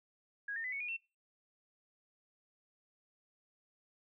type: tone with pitch steps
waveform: sine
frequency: 1651 / 1821.3 / 2009 / 2217 / 2445 / 2698 Hz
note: G#6 / A#6 / B6 / C#7 / D#7 / E7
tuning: -11 / -41 / +29 / 0 / -31 / +40 cents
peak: -37 dBFS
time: 0.48-0.966 s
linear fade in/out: 5 ms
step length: 81 ms
effects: noise-tail reverb RT60 0.3 s tail -23 dB re dry